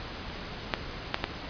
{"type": "clicks", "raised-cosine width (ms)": 0.3, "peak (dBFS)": [-24, -8, -8, -10], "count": 4, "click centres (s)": [0.3, 0.738, 1.144, 1.241], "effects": ["pink hiss -39 dBFS RMS until 1.49 s", "resampled to 11025 Hz"]}